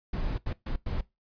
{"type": "noise bursts at uneven times", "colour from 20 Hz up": "brown", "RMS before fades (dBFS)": -30, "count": 4, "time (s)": [[0.13, 0.38], [0.46, 0.53], [0.66, 0.76], [0.86, 1.01]], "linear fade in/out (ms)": 5, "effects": ["noise-tail reverb RT60 0.2 s tail -20 dB re dry", "resampled to 11025 Hz"]}